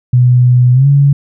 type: tone with pitch glide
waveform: sine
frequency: 124.2 to 141.03 Hz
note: B2 to C#3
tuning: +10 to +30 cents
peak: -4 dBFS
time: 0.13-1.13 s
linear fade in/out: 5 ms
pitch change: +220 cents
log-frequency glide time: 0.73-0.87 s
effects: none